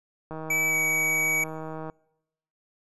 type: click train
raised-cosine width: 1 ms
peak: -23 dBFS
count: 252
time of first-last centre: 0.31-1.899 s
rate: 158 Hz
type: tone with pitch glide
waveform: square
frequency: 2298 to 2268 Hz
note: D7 to C#7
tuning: -38 to +39 cents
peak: -23 dBFS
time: 0.5-1.44 s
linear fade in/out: 5 ms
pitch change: -23 cents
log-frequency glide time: 0.68-0.76 s
effects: noise-tail reverb RT60 0.9 s tail -26 dB re dry + resampled to 32000 Hz